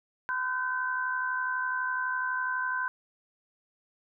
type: tone cluster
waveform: sine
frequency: 1016 / 1467 / 1539 Hz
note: B5 / F#6 / G6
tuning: +49 / -15 / -32 cents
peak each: -32 / -39 / -30 dBFS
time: 0.29-2.88 s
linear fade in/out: 0 ms
effects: none